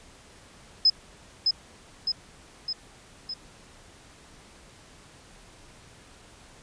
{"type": "tone with echo", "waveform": "sine", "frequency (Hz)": 5100, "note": "D#8", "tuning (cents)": 42, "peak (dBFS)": -15, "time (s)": [0.85, 0.9], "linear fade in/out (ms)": 5, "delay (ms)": 610, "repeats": 4, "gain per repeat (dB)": -4, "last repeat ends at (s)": 3.34, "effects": ["pink hiss -52 dBFS RMS until 6.62 s", "resampled to 22050 Hz"]}